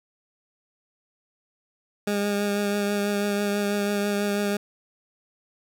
20% pulse tone with vibrato, 203.9 Hz, G#3, 32 cents flat, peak -18 dBFS, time 2.07-4.57 s, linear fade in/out 5 ms, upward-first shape triangle, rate 6.1 Hz, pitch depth 21 cents each way, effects none

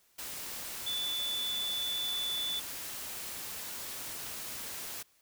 sine tone in noise, 3481 Hz, A7, 19 cents flat, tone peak -32 dBFS, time 0.86-2.6 s, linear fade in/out 10 ms, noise white, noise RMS -41 dBFS, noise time 0.18-5.03 s, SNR +6 dB, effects white hiss -68 dBFS RMS until 5.21 s

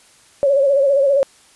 sine tone with vibrato, 554.4 Hz, C#5, in tune, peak -11 dBFS, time 0.43-1.23 s, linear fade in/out 0 ms, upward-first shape sine, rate 15 Hz, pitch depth 65 cents each way, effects white hiss -50 dBFS RMS until 1.55 s + resampled to 24000 Hz

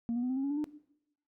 sine tone with pitch steps, 233.1 / 241.7 / 250.7 / 260 / 269.6 / 279.6 / 290 / 300.7 Hz, A#3 / B3 / B3 / C4 / C#4 / C#4 / D4 / D4, 0 / -37 / +26 / -11 / -48 / +15 / -22 / +41 cents, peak -28 dBFS, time 0.09-0.642 s, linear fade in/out 0 ms, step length 69 ms, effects noise-tail reverb RT60 0.8 s tail -19 dB re dry + tanh soft clip ceiling -27 dBFS

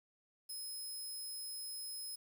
15% pulse tone, 5120 Hz, D#8, 49 cents sharp, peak -37 dBFS, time 0.49-2.16 s, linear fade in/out 10 ms, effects 11-bit

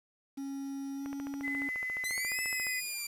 triangle tone with pitch glide, 274.3 to 278.5 Hz, C#4 to C#4, -18 to +8 cents, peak -34 dBFS, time 0.37-1.69 s, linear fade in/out 10 ms, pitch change +26 cents, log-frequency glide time 0.94-1.08 s
click train, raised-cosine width 0.5 ms, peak -29 dBFS, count 24, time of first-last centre 1.06-2.668 s, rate 14.3 Hz
sine tone, 2022 Hz, B6, 40 cents sharp, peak -33 dBFS, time 1.43-2.81 s, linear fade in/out 20 ms
10% pulse linear two-way sweep, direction up then down, 1975.5 to 2616 to 2355 Hz, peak -27 dBFS, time 2.04-3.07 s, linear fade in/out 5 ms, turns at 2.41 s
effects resampled to 32000 Hz + 9-bit

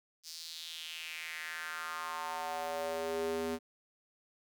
square tone with high-pass filter sweep, 81.8 Hz, E2, 13 cents flat, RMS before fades -39 dBFS, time 0.23-3.59 s, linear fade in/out 50 ms, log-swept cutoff 5200 to 300 Hz, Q 3.5, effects none

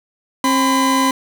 40% pulse tone pair together, 267.2 / 1008 Hz, C4 / B5, +36 / +35 cents, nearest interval octave + major seventh, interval 2299 cents, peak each -15 dBFS, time 0.44-1.11 s, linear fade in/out 2 ms, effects none

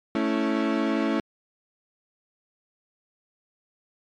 35% pulse chord, A major, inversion none, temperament equal, 220 / 277.2 / 329.6 Hz, A3 / C#4 / E4, 0 / 0 / 0 cents, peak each -25 dBFS, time 0.15-1.2 s, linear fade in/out 2 ms, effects low-pass 3000 Hz 12 dB/octave + MP3 96 kbps

